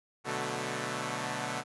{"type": "chord", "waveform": "5% pulse", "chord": "B minor seventh", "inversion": "none", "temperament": "equal", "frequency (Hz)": [123.47, 146.83, 185, 220], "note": ["B2", "D3", "F#3", "A3"], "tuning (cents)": [0, 0, 0, 0], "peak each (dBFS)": [-26, -27, -30, -27], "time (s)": [0.24, 1.64], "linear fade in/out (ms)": 50, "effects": ["resampled to 24000 Hz"]}